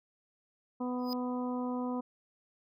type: harmonic tone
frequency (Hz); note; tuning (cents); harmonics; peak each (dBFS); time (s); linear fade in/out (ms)
249; B3; +14; 1 / 2 / 3 / 4 / 5; -33 / -40 / -44 / -42 / -50; 0.8-2.01; 10
type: tone with exponential growth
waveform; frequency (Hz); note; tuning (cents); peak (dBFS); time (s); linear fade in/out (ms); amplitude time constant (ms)
square; 4986; D#8; +3; -35; 0.99-1.13; 0; 30
effects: none